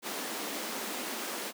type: high-pass noise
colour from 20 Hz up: pink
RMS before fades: -37 dBFS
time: 0.02-1.53 s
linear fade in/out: 50 ms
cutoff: 210 Hz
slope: 48 dB/octave
effects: none